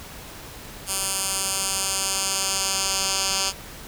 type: tone with band-pass filter sweep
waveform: 10% pulse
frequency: 193.1 Hz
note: G3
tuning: 26 cents flat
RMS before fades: -25 dBFS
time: 0.86-3.53 s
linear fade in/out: 50 ms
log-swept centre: 9400 to 6000 Hz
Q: 1.4
effects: pink hiss -40 dBFS RMS until 3.87 s